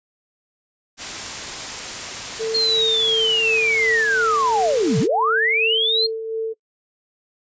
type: noise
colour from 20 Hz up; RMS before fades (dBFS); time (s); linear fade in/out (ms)
white; -29; 0.97-5.08; 50
type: tone with tremolo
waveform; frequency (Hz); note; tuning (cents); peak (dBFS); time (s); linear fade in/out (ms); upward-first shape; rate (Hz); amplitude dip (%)
sine; 446.2; A4; +24; -20; 2.39-6.54; 20; sine; 2.8; 45
type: linear two-way sweep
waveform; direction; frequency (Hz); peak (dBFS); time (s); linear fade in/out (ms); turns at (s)
sine; down then up; 4262 to 117.1 to 4262; -16; 2.54-6.07; 10; 4.99
effects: noise-tail reverb RT60 0.1 s tail -22 dB re dry + resampled to 16000 Hz